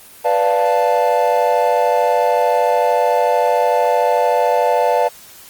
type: chord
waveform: triangle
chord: B half-diminished seventh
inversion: none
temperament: equal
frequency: 493.9 / 587.3 / 698.5 / 880 Hz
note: B4 / D5 / F5 / A5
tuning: 0 / 0 / 0 / 0 cents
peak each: -16 dBFS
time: 0.24-5.09 s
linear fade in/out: 20 ms
effects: white hiss -41 dBFS RMS until 5.49 s + Opus 24 kbps

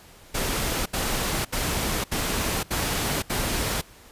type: noise bursts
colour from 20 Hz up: pink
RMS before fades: -26 dBFS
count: 6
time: 0.34-3.815 s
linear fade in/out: 10 ms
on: 520 ms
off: 71 ms
effects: pink hiss -50 dBFS RMS until 4.11 s + resampled to 32000 Hz

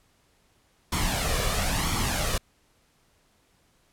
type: noise with flanger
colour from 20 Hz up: pink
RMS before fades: -26 dBFS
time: 0.92-2.38 s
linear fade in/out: 5 ms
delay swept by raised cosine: 0.9 to 1.75 ms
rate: 1 Hz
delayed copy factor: +0.6
effects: pink hiss -65 dBFS RMS until 3.92 s + low-pass 12000 Hz 12 dB/octave

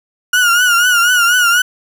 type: tone with vibrato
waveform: 35% pulse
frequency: 1436 Hz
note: F6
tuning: 48 cents sharp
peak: -7 dBFS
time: 0.33-1.62 s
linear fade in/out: 5 ms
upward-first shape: triangle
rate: 4.1 Hz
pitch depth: 86 cents each way
effects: none

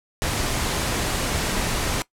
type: noise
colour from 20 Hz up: pink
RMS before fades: -24 dBFS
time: 0.22-2.02 s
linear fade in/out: 0 ms
effects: noise-tail reverb RT60 0.1 s tail -19 dB re dry + low-pass 11000 Hz 12 dB/octave

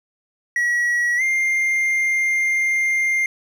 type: tone with pitch glide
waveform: triangle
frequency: 1921 to 2107 Hz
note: B6 to C7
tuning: -48 to +12 cents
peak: -15 dBFS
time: 0.56-3.26 s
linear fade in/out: 2 ms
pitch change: +160 cents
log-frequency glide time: 1.17-1.22 s
effects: none

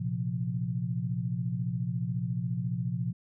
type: chord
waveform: sine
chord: Bb suspended second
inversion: none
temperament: equal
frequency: 116.54 / 130.81 / 174.61 Hz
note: Bb2 / C3 / F3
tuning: 0 / 0 / 0 cents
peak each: -33 dBFS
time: 0-3.13 s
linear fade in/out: 10 ms
effects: none

